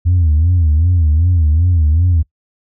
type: tone with vibrato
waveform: sine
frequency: 82.41 Hz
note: E2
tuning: in tune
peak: -7 dBFS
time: 0.05-2.23 s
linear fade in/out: 20 ms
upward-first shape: sine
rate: 2.6 Hz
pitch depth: 160 cents each way
effects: noise-tail reverb RT60 0.1 s tail -23 dB re dry + tanh soft clip ceiling -6 dBFS